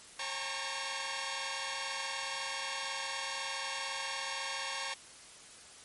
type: tone cluster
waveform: 10% pulse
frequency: 541 / 801 / 891 / 928 / 1104 Hz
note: C#5 / G5 / A5 / A#5 / C#6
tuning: -42 / +37 / +22 / -8 / -7 cents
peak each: -36 / -36 / -35 / -33 / -32 dBFS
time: 0.19-4.94 s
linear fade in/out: 5 ms
effects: white hiss -53 dBFS RMS until 5.84 s + MP3 48 kbps